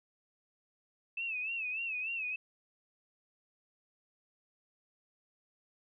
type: tone with vibrato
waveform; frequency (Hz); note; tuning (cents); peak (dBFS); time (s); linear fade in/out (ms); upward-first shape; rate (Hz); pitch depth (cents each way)
sine; 2613; E7; -16; -34; 1.17-2.36; 5; sine; 3.4; 100
effects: none